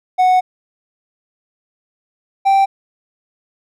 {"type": "tone pair in turn", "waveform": "triangle", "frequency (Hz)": [738, 781.9], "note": ["F#5", "G5"], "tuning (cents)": [-5, -5], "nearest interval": "minor second", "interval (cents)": 100, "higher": "second", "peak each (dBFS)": -7, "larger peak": "neither", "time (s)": [[0.18, 0.41], [2.45, 2.66]], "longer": "first", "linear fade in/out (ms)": 20, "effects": []}